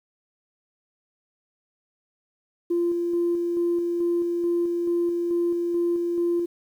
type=tone with tremolo; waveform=sine; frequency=345 Hz; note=F4; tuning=21 cents flat; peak=-19 dBFS; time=2.7-6.46 s; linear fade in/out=10 ms; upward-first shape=square; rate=2.3 Hz; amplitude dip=30%; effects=tanh soft clip ceiling -16 dBFS + 9-bit